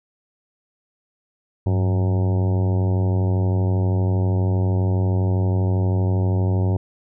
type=harmonic tone with a mistuned harmonic; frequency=92.5 Hz; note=F#2; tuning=in tune; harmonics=1 / 2 / 3 / 4 / 5 / 6 / 7 / 8 / 9 / 10; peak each=-17 / -27 / -31 / -30 / -36 / -36 / -38 / -40 / -40 / -42 dBFS; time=1.66-6.77 s; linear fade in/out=5 ms; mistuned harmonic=1; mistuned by=+99 cents; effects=none